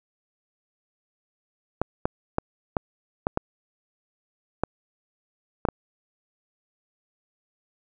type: clicks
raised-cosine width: 1 ms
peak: -8 dBFS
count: 9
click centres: 1.816 / 2.055 / 2.384 / 2.768 / 3.269 / 3.374 / 4.636 / 5.652 / 5.687 s
effects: none